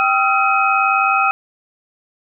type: tone cluster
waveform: sine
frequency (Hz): 781 / 1266 / 1365 / 2531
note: G5 / D#6 / F6 / D#7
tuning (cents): -7 / +30 / -40 / +29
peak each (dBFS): -18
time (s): 0-1.31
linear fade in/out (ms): 0
effects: none